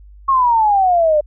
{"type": "exponential sweep", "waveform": "sine", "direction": "down", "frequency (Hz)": [1100, 587.3], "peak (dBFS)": -10, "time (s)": [0.28, 1.21], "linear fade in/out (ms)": 10, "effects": ["added 50 Hz sine -38 dBFS peak until 1.26 s"]}